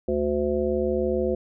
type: harmonic tone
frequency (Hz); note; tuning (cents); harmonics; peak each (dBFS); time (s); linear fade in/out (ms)
73.42; D2; 0; 1 / 3 / 5 / 7 / 9; -32 / -29 / -25 / -26 / -34; 0.08-1.35; 5
effects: none